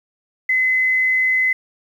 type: tone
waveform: sine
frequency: 2035 Hz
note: C7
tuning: 49 cents flat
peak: -14 dBFS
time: 0.49-1.53 s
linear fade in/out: 5 ms
effects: 8-bit

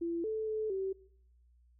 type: tone with pitch steps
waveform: sine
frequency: 337.8 / 437.1 / 433.6 / 384.2 Hz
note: E4 / A4 / A4 / G4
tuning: +42 / -11 / -25 / -35 cents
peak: -32 dBFS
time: 0.01-0.93 s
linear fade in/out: 10 ms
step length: 230 ms
effects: noise-tail reverb RT60 0.7 s tail -21 dB re dry + added 60 Hz sine -62 dBFS peak until 1.79 s

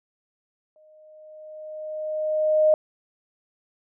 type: tone with exponential growth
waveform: sine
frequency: 618 Hz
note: D#5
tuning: 12 cents flat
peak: -13 dBFS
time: 0.76-2.74 s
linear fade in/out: 1 ms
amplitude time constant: 430 ms
effects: none

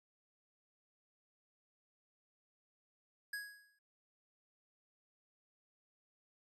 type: tone with exponential decay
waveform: square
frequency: 1661.2 Hz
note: G#6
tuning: in tune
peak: -38 dBFS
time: 3.33-3.79 s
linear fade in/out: 5 ms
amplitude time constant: 99 ms
effects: MP3 64 kbps

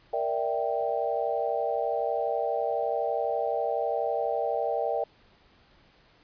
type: chord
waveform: sine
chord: E half-diminished seventh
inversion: second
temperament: equal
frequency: 466.2 / 587.3 / 659.3 / 784 Hz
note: Bb4 / D5 / E5 / G5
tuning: 0 / 0 / 0 / 0 cents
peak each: -31 dBFS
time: 0.13-5.04 s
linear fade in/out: 5 ms
effects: pink hiss -60 dBFS RMS until 6.23 s + resampled to 11025 Hz

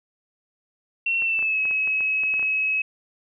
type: tone with pitch glide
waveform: sine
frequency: 2717 to 2565 Hz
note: F7 to E7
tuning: -48 to -48 cents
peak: -20 dBFS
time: 1.06-2.82 s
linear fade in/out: 5 ms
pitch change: -100 cents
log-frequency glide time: 1.2-1.6 s
type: clicks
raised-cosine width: 0.5 ms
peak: -25 dBFS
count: 11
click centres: 1.222 / 1.391 / 1.426 / 1.654 / 1.711 / 1.875 / 2.007 / 2.235 / 2.34 / 2.395 / 2.428 s
effects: none

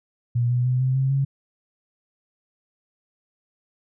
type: tone with pitch steps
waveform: sine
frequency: 120 / 123.23 / 126.55 / 129.96 / 133.46 / 137.05 Hz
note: B2 / B2 / B2 / C3 / C3 / C#3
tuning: -49 / -3 / +43 / -11 / +35 / -19 cents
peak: -18 dBFS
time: 0.35-1.25 s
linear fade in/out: 10 ms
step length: 150 ms
effects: none

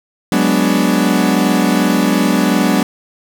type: chord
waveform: 40% pulse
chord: G# half-diminished seventh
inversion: third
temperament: equal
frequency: 185 / 207.7 / 246.9 / 293.7 Hz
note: F#3 / G#3 / B3 / D4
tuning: 0 / 0 / 0 / 0 cents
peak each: -16 dBFS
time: 0.32-2.83 s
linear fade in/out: 2 ms
effects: none

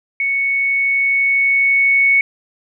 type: tone with level ramp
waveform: sine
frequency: 2217 Hz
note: C#7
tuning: in tune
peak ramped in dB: -15 to -9 dBFS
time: 0.2-2.21 s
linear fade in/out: 2 ms
effects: none

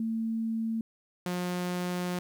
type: tone pair in turn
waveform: sine / sawtooth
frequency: 224.8 / 178.73 Hz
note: A3 / F3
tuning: +37 / +40 cents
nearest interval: major third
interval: 397 cents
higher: first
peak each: -28 / -26 dBFS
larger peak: second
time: 0-0.81 / 1.26-2.19 s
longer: second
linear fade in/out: 2 ms
effects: 11-bit

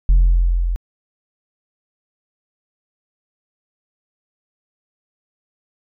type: tone with level ramp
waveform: sine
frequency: 43.41 Hz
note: F1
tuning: 10 cents flat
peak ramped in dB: -5 to -17 dBFS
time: 0.09-0.76 s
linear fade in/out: 0 ms
effects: tanh soft clip ceiling -7 dBFS

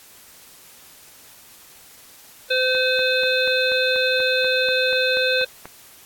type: harmonic tone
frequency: 513 Hz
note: C5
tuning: 34 cents flat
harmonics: 1 / 3 / 5 / 7 / 8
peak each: -21 / -23 / -24 / -25 / -27 dBFS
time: 2.5-5.45 s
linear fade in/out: 10 ms
type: click train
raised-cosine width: 0.5 ms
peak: -21 dBFS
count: 13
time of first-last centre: 2.75-5.656 s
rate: 4.13 Hz
effects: white hiss -47 dBFS RMS until 6.05 s + AAC 64 kbps

